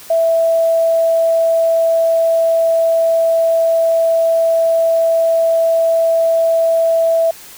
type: tone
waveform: sine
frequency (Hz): 659.3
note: E5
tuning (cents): 0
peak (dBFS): -10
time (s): 0.1-7.31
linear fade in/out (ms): 5
effects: white hiss -37 dBFS RMS until 7.57 s